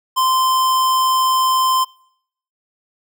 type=tone; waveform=square; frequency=1038 Hz; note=C6; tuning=14 cents flat; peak=-14 dBFS; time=0.16-1.85 s; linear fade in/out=20 ms; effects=noise-tail reverb RT60 0.7 s tail -25 dB re dry